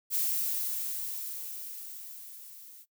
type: noise with level ramp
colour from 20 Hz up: violet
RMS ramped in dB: -28 to -51 dBFS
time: 0.1-2.86 s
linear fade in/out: 50 ms
effects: noise-tail reverb RT60 0.1 s tail -19 dB re dry